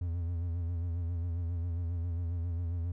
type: tone with vibrato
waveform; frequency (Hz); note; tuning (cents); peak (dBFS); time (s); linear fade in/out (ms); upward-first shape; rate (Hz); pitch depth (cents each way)
triangle; 85.5; F2; -36; -29; 0.01-2.92; 5; sine; 7.4; 62
effects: none